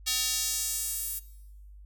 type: tone with high-pass filter sweep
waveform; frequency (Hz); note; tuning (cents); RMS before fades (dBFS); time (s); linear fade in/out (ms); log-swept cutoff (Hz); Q
square; 253.6; B3; +46; -31; 0.06-1.2; 20; 4000 to 12000; 1.2
effects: noise-tail reverb RT60 1.0 s tail -18 dB re dry + added 50 Hz sine -46 dBFS peak until 1.85 s